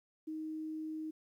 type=tone; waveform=sine; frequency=313.4 Hz; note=D#4; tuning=13 cents sharp; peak=-38 dBFS; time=0.27-1.11 s; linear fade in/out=10 ms; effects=12-bit